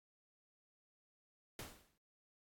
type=noise with exponential decay; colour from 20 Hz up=pink; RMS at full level=-45 dBFS; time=1.59-1.98 s; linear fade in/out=2 ms; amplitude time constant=83 ms; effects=AAC 64 kbps